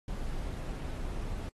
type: noise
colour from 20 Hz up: brown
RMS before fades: -36 dBFS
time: 0.08-1.49 s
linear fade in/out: 2 ms
effects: AAC 32 kbps